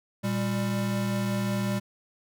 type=tone pair together; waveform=square; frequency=118.1 / 198.62 Hz; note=A#2 / G3; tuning=+23 / +23 cents; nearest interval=major sixth; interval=900 cents; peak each=-31 / -28 dBFS; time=0.23-1.8 s; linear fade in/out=20 ms; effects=none